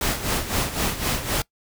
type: noise with tremolo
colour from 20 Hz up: pink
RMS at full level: -22 dBFS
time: 0.01-1.42 s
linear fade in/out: 2 ms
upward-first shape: sine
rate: 3.9 Hz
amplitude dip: 70%
effects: noise-tail reverb RT60 0.1 s tail -22 dB re dry